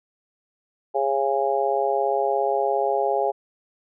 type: harmonic tone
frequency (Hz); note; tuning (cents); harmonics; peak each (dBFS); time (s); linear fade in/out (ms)
137.2; C#3; -17; 3 / 4 / 5 / 6; -25 / -25 / -25 / -25; 0.94-3.32; 20
effects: none